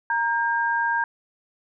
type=tone pair together; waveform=sine; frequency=932.3 / 1603.7 Hz; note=A#5 / G6; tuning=0 / +39 cents; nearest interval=major sixth; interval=939 cents; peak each=-23 dBFS; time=0.1-1.04 s; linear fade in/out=2 ms; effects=none